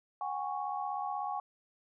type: chord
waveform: sine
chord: F# suspended second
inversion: none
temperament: equal with one note detuned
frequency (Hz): 740 / 816.3 / 1108.7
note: F#5 / G#5 / C#6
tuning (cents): 0 / -30 / 0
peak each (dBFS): -39 / -36 / -39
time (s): 0.21-1.4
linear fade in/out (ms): 2
effects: none